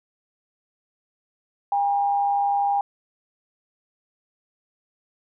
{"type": "tone pair together", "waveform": "sine", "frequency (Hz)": [805, 957.3], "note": ["G5", "A#5"], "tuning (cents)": [46, 46], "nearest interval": "minor third", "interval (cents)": 300, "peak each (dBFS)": [-19, -31], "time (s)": [1.72, 2.81], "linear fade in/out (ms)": 2, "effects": []}